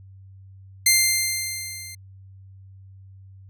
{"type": "tone with level ramp", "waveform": "10% pulse", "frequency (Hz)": 2093, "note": "C7", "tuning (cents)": 0, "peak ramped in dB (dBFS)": [-4, -28], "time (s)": [0.86, 1.95], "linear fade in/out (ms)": 5, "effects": ["added 96 Hz sine -43 dBFS peak until 3.49 s"]}